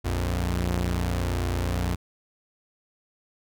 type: tone pair together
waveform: sawtooth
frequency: 59.03 / 88.9 Hz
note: A#1 / F2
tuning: +22 / +31 cents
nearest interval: perfect fifth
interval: 709 cents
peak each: -23 dBFS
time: 0.04-1.96 s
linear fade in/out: 20 ms
effects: none